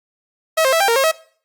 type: tone with pitch steps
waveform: sawtooth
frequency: 642 / 529 / 656 / 791 / 463.5 / 540 / 642 Hz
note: E5 / C5 / E5 / G5 / A#4 / C#5 / E5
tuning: -46 / +19 / -9 / +15 / -10 / -45 / -46 cents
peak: -9 dBFS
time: 0.57-1.116 s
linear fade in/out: 10 ms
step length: 78 ms
effects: noise-tail reverb RT60 0.5 s tail -21 dB re dry + Opus 48 kbps